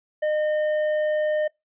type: tone with hard clipping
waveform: sine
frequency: 610 Hz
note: D#5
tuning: 34 cents flat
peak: -22 dBFS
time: 0.22-1.48 s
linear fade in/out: 10 ms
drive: 6 dB
effects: noise-tail reverb RT60 0.2 s tail -25 dB re dry + resampled to 8000 Hz